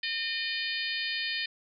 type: harmonic tone with a mistuned harmonic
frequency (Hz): 609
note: D#5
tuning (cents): -37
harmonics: 3 / 4 / 5 / 6 / 7 / 8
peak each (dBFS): -35 / -36 / -37 / -38 / -38 / -39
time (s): 0.03-1.46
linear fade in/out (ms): 5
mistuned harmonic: 8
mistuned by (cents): -26
effects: none